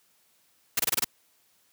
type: noise bursts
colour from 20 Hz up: white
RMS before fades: -24 dBFS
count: 6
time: 0.77-1.045 s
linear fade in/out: 5 ms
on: 25 ms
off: 25 ms
effects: white hiss -66 dBFS RMS until 1.72 s + high-pass 80 Hz 12 dB/octave